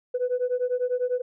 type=beating tone pair; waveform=sine; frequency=492.2 / 502.2 Hz; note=B4 / B4; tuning=-6 / +29 cents; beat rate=10 Hz; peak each=-25 dBFS; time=0.14-1.22 s; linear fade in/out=10 ms; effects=tanh soft clip ceiling -18 dBFS